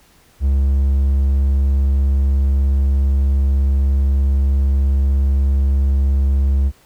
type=tone; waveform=triangle; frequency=68.4 Hz; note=C#2; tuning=23 cents flat; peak=-10 dBFS; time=0.4-6.72 s; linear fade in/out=50 ms; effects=pink hiss -52 dBFS RMS until 6.85 s